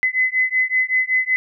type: beating tone pair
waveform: sine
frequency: 2025 / 2030.3 Hz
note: B6 / B6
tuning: +43 / +47 cents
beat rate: 5.3 Hz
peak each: -19 dBFS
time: 0.03-1.36 s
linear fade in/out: 0 ms
effects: none